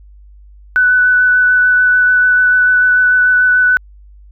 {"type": "tone with vibrato", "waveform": "sine", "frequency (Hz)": 1492, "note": "F#6", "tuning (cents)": 14, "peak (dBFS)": -7, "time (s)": [0.76, 3.77], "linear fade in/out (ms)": 0, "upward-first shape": "sine", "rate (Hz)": 6.8, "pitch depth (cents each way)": 12, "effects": ["added 50 Hz sine -37 dBFS peak until 4.31 s"]}